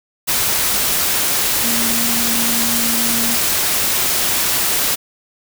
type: tone in noise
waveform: sine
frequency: 233.1 Hz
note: A#3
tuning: in tune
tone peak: -23 dBFS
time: 1.63-3.36 s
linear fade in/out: 20 ms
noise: white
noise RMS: -17 dBFS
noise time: 0.27-4.96 s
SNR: -9 dB
effects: none